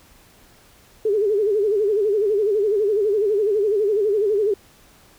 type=tone with vibrato; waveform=sine; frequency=415.3 Hz; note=G#4; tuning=in tune; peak=-16 dBFS; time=1.05-4.54 s; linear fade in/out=5 ms; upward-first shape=sine; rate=12 Hz; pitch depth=110 cents each way; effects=pink hiss -52 dBFS RMS until 5.18 s